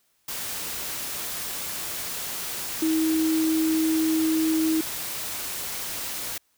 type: tone in noise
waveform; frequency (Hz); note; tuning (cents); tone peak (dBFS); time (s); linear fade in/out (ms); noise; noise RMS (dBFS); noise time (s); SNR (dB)
sine; 318.6; D#4; +41; -20; 2.82-4.81; 5; white; -32; 0.28-6.38; +9
effects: white hiss -68 dBFS RMS until 6.57 s